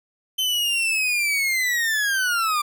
40% pulse linear sweep, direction down, 3082 to 1175 Hz, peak -19 dBFS, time 0.38-2.62 s, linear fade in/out 10 ms, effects none

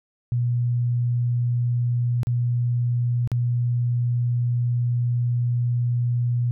sine tone with dropouts, 121 Hz, B2, 35 cents flat, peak -19 dBFS, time 0.32-6.51 s, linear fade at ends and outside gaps 0 ms, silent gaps 2.232-2.27 / 3.275-3.317 s, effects none

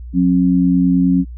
sine tone pair together, 179.8 / 269.4 Hz, F#3 / C#4, -49 / -49 cents, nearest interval perfect fifth, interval 700 cents, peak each -13 dBFS, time 0.13-1.25 s, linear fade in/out 50 ms, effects added 60 Hz sine -28 dBFS peak until 1.37 s

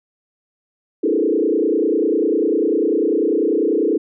sine tone with frequency modulation, 377.1 Hz, F#4, 33 cents sharp, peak -14 dBFS, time 1.03-3.98 s, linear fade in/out 10 ms, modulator 30.1 Hz, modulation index 3, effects none

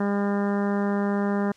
harmonic tone, 201.7 Hz, G3, 50 cents sharp, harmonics 1 / 2 / 3 / 4 / 5 / 6 / 7 / 8 / 9, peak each -23 / -29 / -33 / -35 / -37 / -39 / -40 / -41 / -42 dBFS, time 0-1.52 s, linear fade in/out 5 ms, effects white hiss -57 dBFS RMS until 1.56 s + low-pass 6000 Hz 12 dB/octave

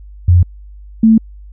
sine tone pair in turn, 88.2 / 222.3 Hz, F2 / A3, +18 / +18 cents, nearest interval octave + major third, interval 1600 cents, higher second, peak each -4 dBFS, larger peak neither, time 0.28-0.43 / 1.03-1.18 s, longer neither, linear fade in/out 5 ms, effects added 50 Hz sine -32 dBFS peak until 1.52 s

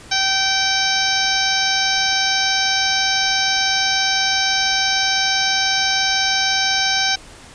harmonic tone, 774 Hz, G5, 22 cents flat, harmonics 1 / 2 / 3 / 4 / 5 / 6 / 7 / 8, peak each -24 / -22 / -25 / -26 / -23 / -26 / -22 / -26 dBFS, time 0.11-7.16 s, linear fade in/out 10 ms, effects pink hiss -41 dBFS RMS until 7.54 s + resampled to 22050 Hz

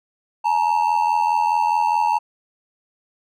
triangle ring-modulated tone, 896 Hz, A5, 31 cents sharp, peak -11 dBFS, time 0.44-2.19 s, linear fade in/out 20 ms, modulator 42.4 Hz, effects none

